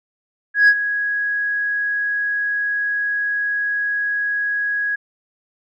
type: tone with ADSR envelope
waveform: sine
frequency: 1661.2 Hz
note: G#6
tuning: in tune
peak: -5 dBFS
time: 0.54-4.96 s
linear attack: 140 ms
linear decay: 58 ms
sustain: -13 dB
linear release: 12 ms
effects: tanh soft clip ceiling -6 dBFS